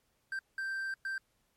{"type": "tone bursts at uneven times", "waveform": "triangle", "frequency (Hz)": 1568, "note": "G6", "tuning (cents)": 0, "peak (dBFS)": -32, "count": 3, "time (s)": [[0.32, 0.39], [0.58, 0.94], [1.05, 1.18]], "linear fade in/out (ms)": 2, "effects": ["pink hiss -75 dBFS RMS until 1.56 s", "MP3 64 kbps"]}